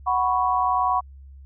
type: chord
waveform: sine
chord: F# suspended fourth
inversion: none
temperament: equal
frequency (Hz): 740 / 987.8 / 1108.7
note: F#5 / B5 / C#6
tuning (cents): 0 / 0 / 0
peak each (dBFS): -23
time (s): 0.06-1.01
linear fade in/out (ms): 20
effects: added 68 Hz sine -41 dBFS peak until 1.45 s